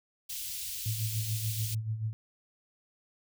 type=band-stop noise; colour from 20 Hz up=white; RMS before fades=-38 dBFS; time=0.29-1.75 s; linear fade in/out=10 ms; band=110 to 2700 Hz; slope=24 dB/octave
type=tone with tremolo; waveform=sine; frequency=110 Hz; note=A2; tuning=in tune; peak=-28 dBFS; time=0.86-2.13 s; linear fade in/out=0 ms; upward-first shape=sine; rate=6.9 Hz; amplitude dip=65%
effects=none